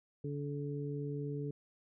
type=harmonic tone; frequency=144 Hz; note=D3; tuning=34 cents flat; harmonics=1 / 2 / 3; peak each=-38 / -43 / -42 dBFS; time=0.24-1.51 s; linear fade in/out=5 ms; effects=none